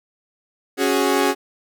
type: chord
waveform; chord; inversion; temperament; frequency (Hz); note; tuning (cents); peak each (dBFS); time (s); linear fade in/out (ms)
sawtooth; C# suspended fourth; none; equal; 277.2 / 370 / 415.3; C#4 / F#4 / G#4; 0 / 0 / 0; -17; 0.77-1.35; 50
effects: none